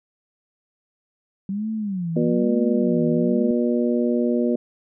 sine tone with vibrato, 189.7 Hz, F#3, 43 cents sharp, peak -23 dBFS, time 1.49-3.51 s, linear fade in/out 2 ms, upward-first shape sine, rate 1.1 Hz, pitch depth 260 cents each way
harmonic tone, 120 Hz, B2, 49 cents flat, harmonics 2 / 3 / 4 / 5, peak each -20 / -24 / -26 / -28 dBFS, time 2.16-4.56 s, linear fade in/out 5 ms
effects none

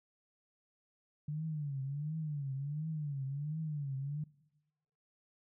sine tone with vibrato, 146.2 Hz, D3, 7 cents flat, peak -35 dBFS, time 1.28-4.24 s, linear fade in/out 5 ms, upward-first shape triangle, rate 1.4 Hz, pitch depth 170 cents each way, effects noise-tail reverb RT60 1.0 s tail -21 dB re dry

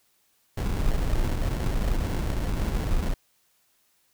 brown noise with sample-and-hold, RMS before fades -25 dBFS, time 0.57-3.14 s, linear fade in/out 5 ms, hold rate 1225 Hz, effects white hiss -67 dBFS RMS until 4.13 s

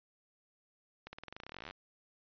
accelerating click train, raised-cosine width 0.3 ms, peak -29 dBFS, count 24, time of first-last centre 1.07-1.71 s, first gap 60 ms, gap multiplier 0.92, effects resampled to 11025 Hz

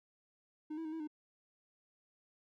triangle tone with pitch steps, 306.4 / 325.3 / 311.9 / 323.8 / 303.8 Hz, D#4 / E4 / D#4 / E4 / D#4, -27 / -23 / +4 / -31 / -41 cents, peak -37 dBFS, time 0.7-1.075 s, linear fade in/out 10 ms, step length 75 ms, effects none

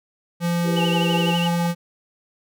square tone, 171.9 Hz, F3, 27 cents flat, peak -20 dBFS, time 0.4-1.75 s, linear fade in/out 50 ms
sine chord, E minor, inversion none, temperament equal, 329.6 / 392 / 493.9 Hz, E4 / G4 / B4, 0 / 0 / 0 cents, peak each -29 dBFS, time 0.63-1.35 s, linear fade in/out 50 ms
sine tone with vibrato, 2862 Hz, F7, 42 cents sharp, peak -25 dBFS, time 0.76-1.48 s, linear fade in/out 10 ms, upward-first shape sine, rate 12 Hz, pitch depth 85 cents each way
sine tone with tremolo, 844 Hz, G#5, 28 cents sharp, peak -24 dBFS, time 0.77-1.67 s, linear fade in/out 10 ms, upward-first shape sine, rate 5.9 Hz, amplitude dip 75%
effects none

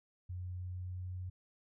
sine tone with pitch glide, 90.4 to 91.4 Hz, F#2 to F#2, -40 to -21 cents, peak -39 dBFS, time 0.29-1.3 s, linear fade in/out 10 ms, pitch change +19 cents, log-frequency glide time 0.45-1.19 s, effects none

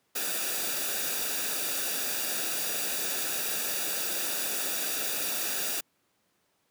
white noise with comb filter, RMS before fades -31 dBFS, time 0.15-5.81 s, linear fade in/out 10 ms, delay 0.95 ms, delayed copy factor -0.6, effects pink hiss -72 dBFS RMS until 6.7 s + high-pass 150 Hz 12 dB/octave

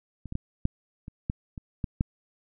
clicks, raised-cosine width 5 ms, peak -27 / -22 / -16 / -11 / -27 / -15 / -25 / -16 / -11 dBFS, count 9, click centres 0.257 / 0.324 / 0.354 / 0.654 / 1.081 / 1.299 / 1.578 / 1.842 / 2.009 s, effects none

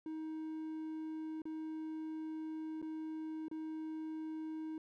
triangle tone with dropouts, 315.1 Hz, D#4, 22 cents sharp, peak -38 dBFS, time 0.06-4.78 s, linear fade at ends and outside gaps 2 ms, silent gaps 1.419-1.454 / 2.817-2.825 / 3.483-3.513 s, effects none

